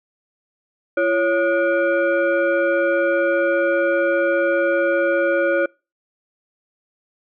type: tone with frequency modulation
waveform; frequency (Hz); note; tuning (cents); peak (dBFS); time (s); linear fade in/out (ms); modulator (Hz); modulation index
sine; 554.4; C#5; 0; -15; 0.97-5.66; 5; 895; 1
effects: noise-tail reverb RT60 0.3 s tail -26 dB re dry